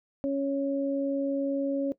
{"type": "tone pair together", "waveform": "sine", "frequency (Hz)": [276.7, 554.4], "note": ["C#4", "C#5"], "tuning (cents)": [-3, 0], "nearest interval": "octave", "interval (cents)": 1203, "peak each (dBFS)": [-27, -29], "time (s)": [0.24, 1.92], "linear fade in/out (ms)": 0, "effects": ["noise-tail reverb RT60 0.1 s tail -17 dB re dry"]}